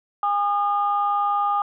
sine tone pair together, 815 / 1220 Hz, G#5 / D#6, -33 / -34 cents, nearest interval perfect fifth, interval 699 cents, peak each -21 dBFS, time 0.23-1.62 s, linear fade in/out 2 ms, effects tanh soft clip ceiling -11 dBFS

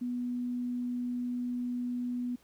sine tone, 245.4 Hz, B3, 11 cents flat, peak -31 dBFS, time 0.01-2.36 s, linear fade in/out 10 ms, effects pink hiss -65 dBFS RMS until 2.43 s

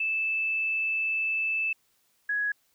sine tone pair in turn, 2631 / 1671.4 Hz, E7 / G#6, -4 / +11 cents, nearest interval minor sixth, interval 785 cents, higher first, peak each -25 dBFS, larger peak neither, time 0-1.73 / 2.29-2.52 s, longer first, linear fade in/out 5 ms, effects white hiss -69 dBFS RMS until 2.74 s

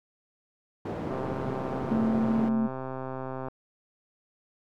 white band-pass noise, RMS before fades -34 dBFS, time 0.85-2.49 s, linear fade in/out 5 ms, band 100 to 460 Hz, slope 12 dB/octave
click train, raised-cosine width 1 ms, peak -22 dBFS, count 312, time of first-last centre 1.11-3.484 s, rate 131 Hz
sine tone, 223.7 Hz, A3, 29 cents sharp, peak -23 dBFS, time 1.9-2.68 s, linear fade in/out 20 ms
effects none

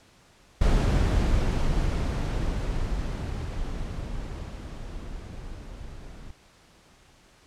brown noise with level ramp, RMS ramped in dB -20 to -42 dBFS, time 0.61-6.31 s, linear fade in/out 5 ms, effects pink hiss -57 dBFS RMS until 7.46 s + low-pass 8000 Hz 12 dB/octave

